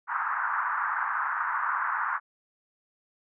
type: band-pass noise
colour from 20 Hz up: white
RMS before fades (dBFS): -29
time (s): 0.07-2.2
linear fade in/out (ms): 50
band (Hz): 920 to 1600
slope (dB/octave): 48
effects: none